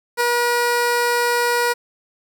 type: tone with ADSR envelope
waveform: 15% pulse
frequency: 480 Hz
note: B4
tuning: 49 cents flat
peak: -8 dBFS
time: 0.17-1.74 s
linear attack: 38 ms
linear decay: 4 ms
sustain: -2 dB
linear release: 21 ms
effects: 8-bit